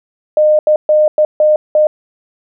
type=tone bursts at uneven times; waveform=sine; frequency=610 Hz; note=D#5; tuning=34 cents flat; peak=-6 dBFS; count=6; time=0.37-0.59 / 0.67-0.76 / 0.89-1.08 / 1.18-1.25 / 1.4-1.56 / 1.75-1.87 s; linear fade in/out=2 ms; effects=none